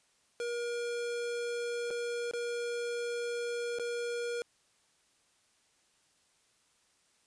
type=tone with dropouts; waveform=square; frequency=476 Hz; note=A#4; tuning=36 cents sharp; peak=-34 dBFS; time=0.4-4.42 s; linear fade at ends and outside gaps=1 ms; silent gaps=1.905-1.909 / 2.312-2.335 / 3.787-3.796 s; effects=white hiss -70 dBFS RMS until 7.26 s + resampled to 22050 Hz